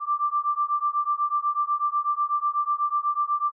sine beating tone pair, 1174 / 1182.1 Hz, D6 / D6, -1 / +11 cents, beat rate 8.1 Hz, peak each -25 dBFS, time 0-3.52 s, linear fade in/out 50 ms, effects none

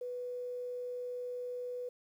sine tone with quantisation, 493.9 Hz, B4, in tune, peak -37 dBFS, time 0.01-1.89 s, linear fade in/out 5 ms, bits 11, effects none

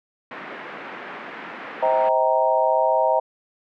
white band-pass noise, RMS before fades -36 dBFS, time 0.31-2.09 s, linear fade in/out 2 ms, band 190 to 2100 Hz, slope 24 dB/octave
sine chord, C minor seventh, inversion none, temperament equal with one note detuned, 523.3 / 637.9 / 784 / 932.3 Hz, C5 / Eb5 / G5 / Bb5, 0 / +43 / 0 / 0 cents, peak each -23 / -20 / -24 / -21 dBFS, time 1.82-3.2 s, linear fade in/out 10 ms
effects none

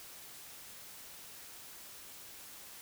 silence, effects white hiss -51 dBFS RMS until 2.81 s

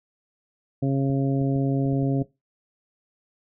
harmonic tone, 136.5 Hz, C#3, 26 cents flat, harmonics 1 / 2 / 3 / 4 / 5, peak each -22 / -24 / -33 / -33 / -37 dBFS, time 0.82-2.23 s, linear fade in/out 10 ms
clicks, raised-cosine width 5 ms, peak -28 dBFS, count 7, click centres 1.101 / 1.415 / 1.561 / 1.858 / 1.93 / 2.029 / 2.216 s
effects noise-tail reverb RT60 0.2 s tail -18 dB re dry

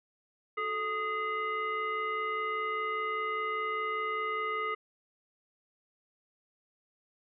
sine tone with frequency modulation, 1244.5 Hz, D#6, in tune, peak -30 dBFS, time 0.57-4.75 s, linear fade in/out 10 ms, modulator 808 Hz, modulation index 1, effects none

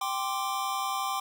square chord, G suspended fourth, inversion none, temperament just, 784 / 1045.3 / 1176 Hz, G5 / C6 / D6, 0 / -2 / +2 cents, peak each -34 dBFS, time 0.01-1.2 s, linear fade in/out 5 ms, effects none

